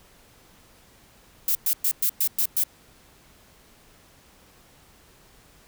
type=noise bursts; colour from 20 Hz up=violet; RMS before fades=-22 dBFS; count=7; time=1.48-2.637 s; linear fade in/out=2 ms; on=71 ms; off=110 ms; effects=pink hiss -55 dBFS RMS until 5.67 s